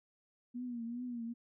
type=tone with vibrato; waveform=sine; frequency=239.6 Hz; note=A#3; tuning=48 cents sharp; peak=-38 dBFS; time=0.54-1.34 s; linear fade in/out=20 ms; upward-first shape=triangle; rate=2.5 Hz; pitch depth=87 cents each way; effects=none